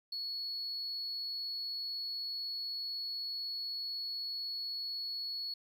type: tone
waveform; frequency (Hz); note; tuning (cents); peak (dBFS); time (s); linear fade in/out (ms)
triangle; 4378; C#8; -22; -34; 0.12-5.54; 5
effects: tanh soft clip ceiling -33 dBFS + 12-bit